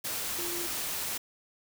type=tone in noise; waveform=sine; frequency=346.9 Hz; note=F4; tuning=12 cents flat; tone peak=-38 dBFS; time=0.38-0.67 s; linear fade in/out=10 ms; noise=white; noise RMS=-34 dBFS; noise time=0.04-1.18 s; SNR=-7 dB; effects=none